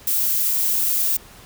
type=noise; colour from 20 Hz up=violet; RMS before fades=-20 dBFS; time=0.07-1.17 s; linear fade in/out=5 ms; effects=pink hiss -45 dBFS RMS until 1.45 s